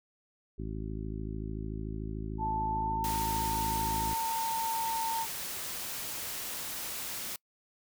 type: harmonic tone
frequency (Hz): 53.5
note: A1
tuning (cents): -48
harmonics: 1 / 2 / 3 / 4 / 5 / 6 / 7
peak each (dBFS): -38 / -41 / -43 / -44 / -45 / -46 / -46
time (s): 0.58-4.14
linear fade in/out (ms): 10
type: tone with pitch glide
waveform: sine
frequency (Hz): 880 to 906.3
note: A5 to A#5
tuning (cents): 0 to -49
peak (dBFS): -30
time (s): 2.38-5.27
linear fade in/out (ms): 50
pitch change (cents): +51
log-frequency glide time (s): 2.71-3.15
type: noise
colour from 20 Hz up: white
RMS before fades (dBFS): -38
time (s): 3.04-7.36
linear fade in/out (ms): 2
effects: noise-tail reverb RT60 0.1 s tail -26 dB re dry